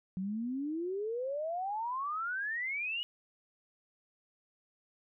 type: exponential sweep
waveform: sine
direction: up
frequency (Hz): 182 to 2949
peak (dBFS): -33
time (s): 0.17-3.03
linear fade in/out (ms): 0
effects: none